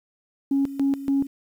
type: tone with tremolo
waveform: sine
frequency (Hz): 275.8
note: C#4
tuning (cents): -9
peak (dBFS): -17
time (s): 0.51-1.27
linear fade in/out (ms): 5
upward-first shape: square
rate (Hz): 3.5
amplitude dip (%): 80
effects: tanh soft clip ceiling -14 dBFS + 9-bit